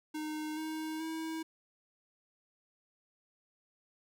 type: tone with pitch steps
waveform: square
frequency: 307.6 / 314.4 / 321.4 Hz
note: D#4 / D#4 / E4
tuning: -20 / +18 / -44 cents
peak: -37 dBFS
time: 0.14-1.43 s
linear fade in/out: 10 ms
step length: 430 ms
effects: none

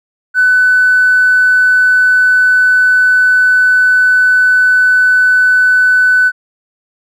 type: tone with tanh clipping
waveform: triangle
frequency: 1500 Hz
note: F#6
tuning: 23 cents sharp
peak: -5 dBFS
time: 0.34-6.32 s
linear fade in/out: 50 ms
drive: 1 dB
effects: none

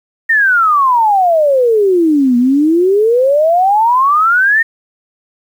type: exponential two-way sweep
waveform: sine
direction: down then up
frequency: 1860 to 237.5 to 1860 Hz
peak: -7 dBFS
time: 0.29-4.63 s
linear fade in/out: 10 ms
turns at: 2.37 s
effects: 7-bit

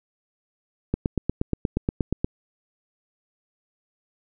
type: click train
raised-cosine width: 3 ms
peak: -9 dBFS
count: 12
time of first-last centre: 0.94-2.245 s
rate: 8.43 Hz
effects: none

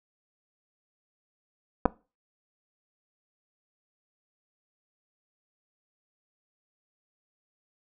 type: clicks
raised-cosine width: 1 ms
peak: -7 dBFS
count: 2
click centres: 1.855 / 1.859 s
effects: noise-tail reverb RT60 0.3 s tail -21 dB re dry

